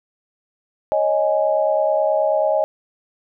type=chord; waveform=sine; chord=C# suspended second; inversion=none; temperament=just; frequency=554.4 / 623.7 / 831.5 Hz; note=C#5 / D#5 / G#5; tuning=0 / +4 / +2 cents; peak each=-21 / -17 / -23 dBFS; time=0.92-2.64 s; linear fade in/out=0 ms; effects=none